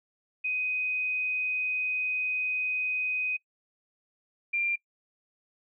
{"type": "tone pair in turn", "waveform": "sine", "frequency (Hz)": [2505, 2382], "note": ["D#7", "D7"], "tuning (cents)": [11, 24], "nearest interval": "minor second", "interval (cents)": 87, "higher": "first", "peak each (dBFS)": [-27, -25], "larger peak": "second", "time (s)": [[0.44, 3.37], [4.53, 4.76]], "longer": "first", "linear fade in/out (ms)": 10, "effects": ["noise-tail reverb RT60 0.1 s tail -22 dB re dry"]}